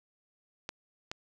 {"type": "clicks", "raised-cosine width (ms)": 0.2, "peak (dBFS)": -19, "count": 2, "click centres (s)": [0.691, 1.115], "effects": []}